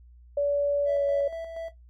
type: tone with pitch glide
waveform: sine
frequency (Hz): 573 to 564.8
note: D5 to C#5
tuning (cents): -43 to +32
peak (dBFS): -22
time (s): 0.37-1.28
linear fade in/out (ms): 5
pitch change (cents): -25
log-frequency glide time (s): 0.88-1.03
type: tone with tremolo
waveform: triangle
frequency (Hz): 659.3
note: E5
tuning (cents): 0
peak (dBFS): -29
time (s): 0.85-1.72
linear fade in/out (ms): 50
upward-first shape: square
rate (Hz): 4.2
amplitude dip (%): 40
effects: noise-tail reverb RT60 0.2 s tail -22 dB re dry + added 60 Hz sine -49 dBFS peak until 1.89 s